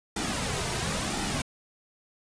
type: noise with flanger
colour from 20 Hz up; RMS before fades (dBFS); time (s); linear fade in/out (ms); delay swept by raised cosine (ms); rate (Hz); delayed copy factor
pink; -30; 0.16-1.42; 5; 1.8 to 3.7; 0.95; -0.6
effects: resampled to 22050 Hz